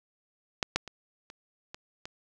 clicks, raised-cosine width 0.2 ms, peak -9 / -8 / -24 / -28 / -23 / -22 dBFS, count 6, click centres 0.628 / 0.76 / 0.877 / 1.301 / 1.745 / 2.055 s, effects none

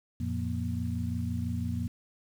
sine tone cluster, 88.6 / 114.6 / 174.3 / 237.3 Hz, F2 / A#2 / F3 / A#3, +25 / -29 / -3 / +31 cents, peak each -33 / -35 / -38 / -35 dBFS, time 0.2-1.88 s, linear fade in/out 5 ms, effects 9-bit

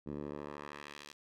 10% pulse tone with band-pass filter sweep, 73 Hz, D2, 10 cents flat, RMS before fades -45 dBFS, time 0.06-1.13 s, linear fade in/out 10 ms, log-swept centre 240 to 4600 Hz, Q 0.85, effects none

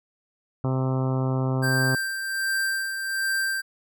harmonic tone, 130.81 Hz, C3, in tune, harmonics 1 / 2 / 3 / 4 / 5 / 6 / 7 / 8 / 9 / 10, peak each -23 / -29 / -33 / -35 / -37 / -39 / -40 / -41 / -42 / -43 dBFS, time 0.64-1.95 s, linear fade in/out 2 ms
square tone with tremolo, 1573 Hz, G6, 6 cents sharp, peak -23 dBFS, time 1.62-3.62 s, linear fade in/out 20 ms, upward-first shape sine, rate 1.3 Hz, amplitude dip 50%
effects none

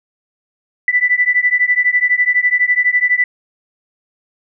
sine beating tone pair, 1975.5 / 1987.5 Hz, B6 / B6, 0 / +10 cents, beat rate 12 Hz, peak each -14 / -14 dBFS, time 0.88-3.24 s, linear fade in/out 2 ms, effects none

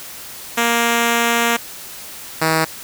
5% pulse tone pair in turn, 234.1 / 159.95 Hz, A#3 / D#3, +8 / +48 cents, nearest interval perfect fifth, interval 660 cents, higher first, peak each -3 / -3 dBFS, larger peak neither, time 0.57-1.57 / 2.41-2.65 s, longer first, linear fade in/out 10 ms, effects white hiss -34 dBFS RMS until 2.83 s

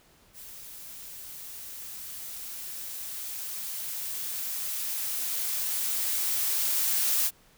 blue noise with level ramp, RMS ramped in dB -45 to -25 dBFS, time 0.33-7.31 s, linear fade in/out 50 ms, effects pink hiss -60 dBFS RMS until 7.57 s

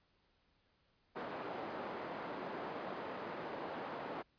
white band-pass noise, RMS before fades -44 dBFS, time 1.15-4.23 s, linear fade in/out 20 ms, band 220 to 880 Hz, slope 12 dB/octave, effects pink hiss -75 dBFS RMS until 4.38 s + resampled to 11025 Hz

